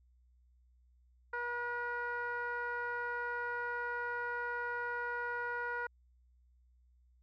15% pulse tone with low-pass filter, 481.3 Hz, B4, 45 cents flat, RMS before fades -38 dBFS, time 1.33-5.87 s, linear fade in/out 5 ms, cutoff 1500 Hz, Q 2.7, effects added 61 Hz sine -64 dBFS peak until 7.22 s

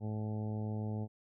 harmonic tone, 107.3 Hz, A2, 43 cents flat, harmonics 1 / 2 / 3 / 4 / 5 / 6 / 7 / 8, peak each -36 / -40 / -49 / -48 / -52 / -54 / -53 / -56 dBFS, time 0-1.08 s, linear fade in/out 50 ms, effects none

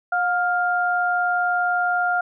sine tone pair together, 717 / 1402 Hz, F5 / F6, +45 / +6 cents, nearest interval octave, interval 1161 cents, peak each -21 dBFS, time 0.12-2.21 s, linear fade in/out 5 ms, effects none

